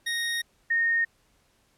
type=tone pair in turn; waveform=25% pulse / sine; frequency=1864.7 / 1845.4 Hz; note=A#6 / A#6; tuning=0 / -18 cents; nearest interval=unison; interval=18 cents; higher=first; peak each=-23 / -21 dBFS; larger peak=second; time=0.06-0.42 / 0.7-1.05 s; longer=first; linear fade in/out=10 ms; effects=pink hiss -66 dBFS RMS until 1.77 s + low-pass 12000 Hz 12 dB/octave